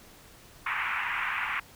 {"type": "band-pass noise", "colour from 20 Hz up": "white", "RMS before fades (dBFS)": -31, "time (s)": [0.66, 1.6], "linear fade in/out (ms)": 5, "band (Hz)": [890, 2500], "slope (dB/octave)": 48, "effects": ["pink hiss -53 dBFS RMS until 1.75 s"]}